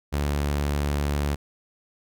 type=tone; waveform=sawtooth; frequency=72.3 Hz; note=D2; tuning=27 cents flat; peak=-19 dBFS; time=0.12-1.36 s; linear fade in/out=20 ms; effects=none